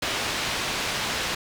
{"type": "low-pass noise", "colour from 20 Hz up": "white", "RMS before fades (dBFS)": -28, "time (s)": [0.02, 1.35], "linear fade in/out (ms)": 5, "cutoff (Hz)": 4100, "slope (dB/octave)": 12, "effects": []}